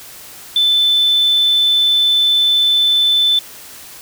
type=tone; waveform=sine; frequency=3520 Hz; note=A7; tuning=in tune; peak=-9 dBFS; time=0.56-3.39 s; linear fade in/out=2 ms; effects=tanh soft clip ceiling -5 dBFS + white hiss -36 dBFS RMS until 4.01 s